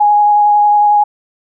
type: tone with vibrato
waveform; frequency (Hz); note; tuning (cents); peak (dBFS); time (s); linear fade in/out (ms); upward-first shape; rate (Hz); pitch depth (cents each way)
sine; 830.6; G#5; 0; -6; 0-1.04; 10; triangle; 11; 13
effects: none